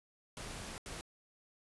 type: noise bursts at uneven times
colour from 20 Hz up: pink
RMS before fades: -45 dBFS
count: 2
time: 0.37-0.78 / 0.86-1.01 s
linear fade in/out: 0 ms
effects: resampled to 24000 Hz